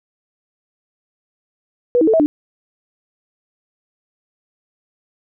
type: tone with pitch steps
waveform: sine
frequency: 487.5 / 319.9 / 441.4 / 647 / 296.3 Hz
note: B4 / D#4 / A4 / E5 / D4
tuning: -23 / +48 / +5 / -32 / +15 cents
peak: -10 dBFS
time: 1.95-2.26 s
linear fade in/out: 0 ms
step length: 62 ms
effects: none